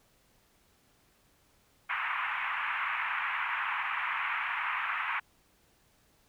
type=band-pass noise; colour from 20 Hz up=pink; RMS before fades=-33 dBFS; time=1.89-5.2 s; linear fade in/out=10 ms; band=930 to 2600 Hz; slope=48 dB/octave; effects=pink hiss -67 dBFS RMS until 6.28 s